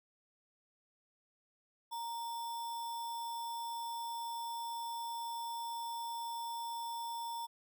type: tone with sample-and-hold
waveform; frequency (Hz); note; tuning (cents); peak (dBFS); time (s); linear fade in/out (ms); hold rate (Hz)
sine; 931; A#5; -2; -38; 1.91-7.47; 20; 4410
effects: none